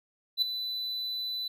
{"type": "tone with ADSR envelope", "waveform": "triangle", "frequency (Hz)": 3993, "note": "B7", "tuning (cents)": 18, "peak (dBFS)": -19, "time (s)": [0.37, 1.48], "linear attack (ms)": 51, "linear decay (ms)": 5, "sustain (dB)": -11, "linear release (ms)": 6, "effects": []}